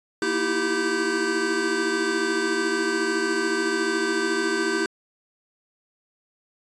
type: tone cluster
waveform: square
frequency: 234.3 / 321.5 / 335.4 / 393 / 1540 Hz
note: A#3 / E4 / E4 / G4 / G6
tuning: +9 / -43 / +30 / +4 / -31 cents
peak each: -35 / -30 / -30 / -27 / -28 dBFS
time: 0.22-4.86 s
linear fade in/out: 2 ms
effects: resampled to 22050 Hz